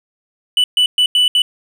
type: tone bursts at uneven times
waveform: triangle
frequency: 2974 Hz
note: F#7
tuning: 8 cents sharp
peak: -8 dBFS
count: 5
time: 0.57-0.64 / 0.77-0.86 / 0.98-1.06 / 1.15-1.28 / 1.35-1.42 s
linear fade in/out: 2 ms
effects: none